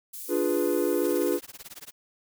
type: high-pass noise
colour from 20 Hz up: pink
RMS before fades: -39 dBFS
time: 0.13-1.38 s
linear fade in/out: 10 ms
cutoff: 11000 Hz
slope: 12 dB/octave
type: chord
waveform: triangle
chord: D diminished seventh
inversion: none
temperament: equal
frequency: 293.7 / 349.2 / 415.3 / 493.9 Hz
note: D4 / F4 / Ab4 / Cb5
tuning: 0 / 0 / 0 / 0 cents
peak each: -27 / -25 / -27 / -27 dBFS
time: 0.28-1.4 s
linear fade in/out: 50 ms
type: noise with tremolo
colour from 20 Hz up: white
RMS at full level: -41 dBFS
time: 1.04-1.92 s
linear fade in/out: 2 ms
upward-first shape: sine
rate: 18 Hz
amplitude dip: 100%
effects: none